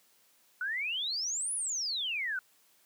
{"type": "exponential two-way sweep", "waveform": "sine", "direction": "up then down", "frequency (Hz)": [1441, 10430, 1441], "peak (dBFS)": -31, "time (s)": [0.61, 2.39], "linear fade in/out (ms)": 2, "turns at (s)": 1.54, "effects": ["white hiss -66 dBFS RMS until 2.85 s", "high-pass 150 Hz 12 dB/octave"]}